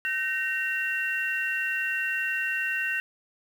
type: tone cluster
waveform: sine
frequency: 1531 / 1861 / 2740 Hz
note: G6 / A#6 / F7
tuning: -41 / -3 / -34 cents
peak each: -30 dBFS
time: 0.05-3 s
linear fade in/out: 0 ms
effects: 8-bit